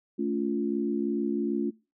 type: chord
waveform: sine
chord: A augmented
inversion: none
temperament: equal with one note detuned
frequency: 220 / 282.8 / 349.2 Hz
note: A3 / C#4 / E#4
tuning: 0 / +35 / 0 cents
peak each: -30 dBFS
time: 0.18-1.71 s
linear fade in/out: 20 ms
effects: noise-tail reverb RT60 0.3 s tail -23 dB re dry